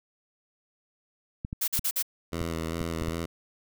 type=clicks; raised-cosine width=5 ms; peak=-20 dBFS; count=7; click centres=1.449 / 1.529 / 1.792 / 2.414 / 2.812 / 3.02 / 3.083 s
type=noise bursts; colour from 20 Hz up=blue; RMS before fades=-27 dBFS; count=4; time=1.61-2.027 s; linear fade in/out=10 ms; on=69 ms; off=47 ms
type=tone with vibrato; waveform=10% pulse; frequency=82.41 Hz; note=E2; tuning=in tune; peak=-22 dBFS; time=2.32-3.26 s; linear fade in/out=10 ms; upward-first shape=square; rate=2.5 Hz; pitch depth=25 cents each way
effects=none